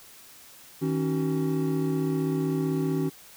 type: tone cluster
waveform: triangle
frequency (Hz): 158 / 276.4 / 312 / 377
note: D#3 / C#4 / D#4 / F#4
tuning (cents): +27 / -5 / +5 / +32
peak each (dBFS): -26 / -26 / -35 / -28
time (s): 0.81-3.1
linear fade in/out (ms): 20
effects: white hiss -50 dBFS RMS until 3.36 s